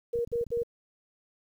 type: tone bursts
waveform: sine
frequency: 472.3 Hz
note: A#4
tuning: 23 cents sharp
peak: -26 dBFS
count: 3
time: 0.13-0.634 s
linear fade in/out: 10 ms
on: 120 ms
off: 72 ms
type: clicks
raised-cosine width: 5 ms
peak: -33 dBFS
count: 10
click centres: 0.157 / 0.189 / 0.275 / 0.318 / 0.357 / 0.412 / 0.467 / 0.506 / 0.573 / 0.618 s
effects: 10-bit